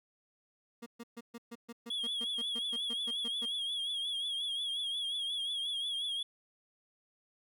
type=tone bursts; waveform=30% pulse; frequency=234.6 Hz; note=A#3; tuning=11 cents sharp; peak=-40 dBFS; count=16; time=0.82-3.458 s; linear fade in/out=10 ms; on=43 ms; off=130 ms
type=tone with vibrato; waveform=triangle; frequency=3322 Hz; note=G#7; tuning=in tune; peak=-32 dBFS; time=1.9-6.23 s; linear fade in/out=5 ms; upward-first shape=triangle; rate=5.6 Hz; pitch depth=80 cents each way
effects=none